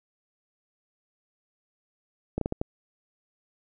slowing click train, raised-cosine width 2 ms, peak -14 dBFS, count 5, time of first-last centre 2.38-2.614 s, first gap 33 ms, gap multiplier 1.4, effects none

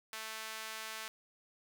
sawtooth tone with high-pass filter, 220 Hz, A3, in tune, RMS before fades -44 dBFS, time 0.13-1.08 s, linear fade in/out 0 ms, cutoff 1400 Hz, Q 0.75, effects none

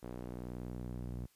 sawtooth tone with band-pass filter sweep, 61.2 Hz, B1, 15 cents flat, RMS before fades -43 dBFS, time 0.02-1.27 s, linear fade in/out 20 ms, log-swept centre 390 to 140 Hz, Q 0.74, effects white hiss -70 dBFS RMS until 1.35 s + resampled to 32000 Hz

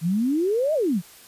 sine exponential two-way sweep, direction up then down, 155.56 to 650 to 155.56 Hz, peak -19 dBFS, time 0.01-1.02 s, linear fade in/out 50 ms, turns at 0.74 s, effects white hiss -48 dBFS RMS until 1.27 s + resampled to 32000 Hz

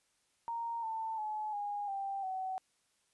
sine tone with pitch steps, 929 / 891.2 / 854.9 / 820 / 786.6 / 754.6 Hz, A#5 / A5 / G#5 / G#5 / G5 / F#5, -6 / +22 / +50 / -22 / +6 / +34 cents, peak -35 dBFS, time 0.48-2.58 s, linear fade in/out 0 ms, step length 350 ms, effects white hiss -75 dBFS RMS until 3.13 s + resampled to 24000 Hz

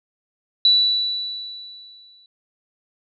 sine tone with exponential decay, 3951 Hz, B7, in tune, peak -10 dBFS, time 0.65-2.26 s, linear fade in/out 2 ms, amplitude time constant 350 ms, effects none

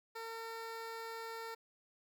15% pulse tone with notch filter, 454.1 Hz, A#4, 45 cents flat, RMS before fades -45 dBFS, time 0.15-1.55 s, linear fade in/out 10 ms, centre 8900 Hz, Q 1.7, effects none

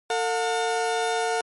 30% pulse tone pair together, 450 / 719.6 Hz, A4 / F#5, +39 / -48 cents, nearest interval minor sixth, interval 813 cents, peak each -23 dBFS, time 0.1-1.41 s, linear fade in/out 2 ms, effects MP3 48 kbps

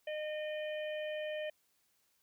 harmonic tone, 611 Hz, D#5, 32 cents flat, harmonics 1 / 3 / 4 / 5, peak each -37 / -47 / -49 / -50 dBFS, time 0.07-1.5 s, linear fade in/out 5 ms, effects white hiss -75 dBFS RMS until 2.22 s

